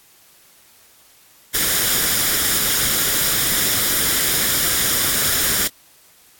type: noise with comb filter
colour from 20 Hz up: white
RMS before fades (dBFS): -18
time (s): 1.54-5.68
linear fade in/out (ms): 10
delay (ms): 0.57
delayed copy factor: +0.5
effects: white hiss -51 dBFS RMS until 6.39 s + AAC 64 kbps